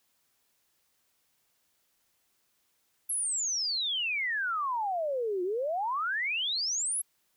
sine exponential two-way sweep, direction down then up, 11420 to 349.2 to 11420 Hz, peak -28 dBFS, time 3.09-7.02 s, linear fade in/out 10 ms, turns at 5.43 s, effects white hiss -73 dBFS RMS until 7.36 s

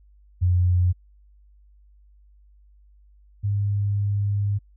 sine tone pair in turn, 89.5 / 101.55 Hz, F2 / G#2, +43 / -38 cents, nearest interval major second, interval 219 cents, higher second, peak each -16 / -20 dBFS, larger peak first, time 0.41-0.93 / 3.43-4.59 s, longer second, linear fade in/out 20 ms, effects added 50 Hz sine -51 dBFS peak until 4.76 s

